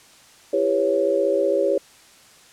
sine chord, C# half-diminished seventh, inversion first, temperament just, 332.6 / 399.1 / 498.9 / 554.4 Hz, E4 / G4 / B4 / C#5, +16 / +31 / +17 / 0 cents, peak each -26 / -22 / -26 / -20 dBFS, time 0.53-1.78 s, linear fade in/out 5 ms, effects white hiss -50 dBFS RMS until 2.52 s + low-pass 9000 Hz 12 dB/octave

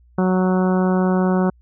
harmonic tone, 185 Hz, F#3, in tune, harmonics 1 / 2 / 3 / 4 / 5 / 6 / 7 / 8, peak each -16 / -22 / -26 / -28 / -30 / -32 / -33 / -34 dBFS, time 0.18-1.5 s, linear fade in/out 5 ms, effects added 60 Hz sine -49 dBFS peak until 1.61 s

